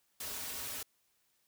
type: noise with comb filter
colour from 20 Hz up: white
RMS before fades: -41 dBFS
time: 0.2-0.83 s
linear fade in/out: 5 ms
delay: 5.8 ms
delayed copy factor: -0.85
effects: white hiss -75 dBFS RMS until 1.47 s